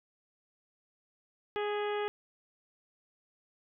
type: harmonic tone with a mistuned harmonic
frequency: 415.3 Hz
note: G#4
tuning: in tune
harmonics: 1 / 2 / 3 / 4 / 5 / 6 / 7 / 8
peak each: -32 / -38 / -42 / -44 / -46 / -48 / -49 / -50 dBFS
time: 1.56-2.08 s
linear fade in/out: 0 ms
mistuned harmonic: 5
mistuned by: -31 cents
effects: none